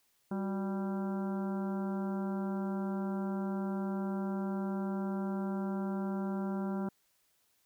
harmonic tone with a mistuned harmonic, 196 Hz, G3, in tune, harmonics 1 / 2 / 3 / 4 / 5 / 6 / 7 / 8, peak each -33 / -41 / -46 / -47 / -48 / -57 / -50 / -58 dBFS, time 0.31-6.89 s, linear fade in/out 5 ms, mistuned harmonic 2, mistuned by -95 cents, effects white hiss -73 dBFS RMS until 7.65 s

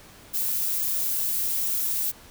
violet noise, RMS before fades -26 dBFS, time 0.33-2.12 s, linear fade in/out 20 ms, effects pink hiss -49 dBFS RMS until 2.3 s

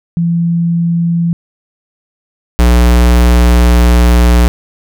sine / square tone pair in turn, 169.4 / 59.89 Hz, E3 / A#1, +48 / +47 cents, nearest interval octave + tritone, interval 1801 cents, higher first, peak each -9 / -5 dBFS, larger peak second, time 0.17-1.33 / 2.59-4.48 s, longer second, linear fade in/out 0 ms, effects none

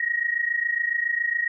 sine tone pair together, 1871 / 1898.2 Hz, A#6 / A#6, +6 / +31 cents, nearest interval unison, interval 25 cents, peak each -26 / -24 dBFS, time 0-1.48 s, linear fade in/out 5 ms, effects none

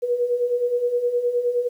sine beating tone pair, 478.4 / 488 Hz, A#4 / B4, +45 / -21 cents, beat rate 9.6 Hz, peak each -26 / -20 dBFS, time 0.02-1.69 s, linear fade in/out 20 ms, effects 9-bit

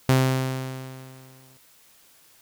sawtooth tone with exponential decay, 130.81 Hz, C3, in tune, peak -11 dBFS, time 0.09-1.57 s, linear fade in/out 0 ms, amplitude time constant 320 ms, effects white hiss -56 dBFS RMS until 2.41 s

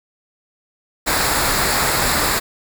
pink noise with comb filter, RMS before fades -18 dBFS, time 1.06-2.4 s, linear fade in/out 20 ms, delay 0.33 ms, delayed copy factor -0.55, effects none

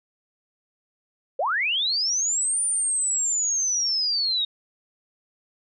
sine linear two-way sweep, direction up then down, 477.9 to 9330 to 3711 Hz, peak -21 dBFS, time 1.39-4.45 s, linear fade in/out 5 ms, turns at 2.62 s, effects none

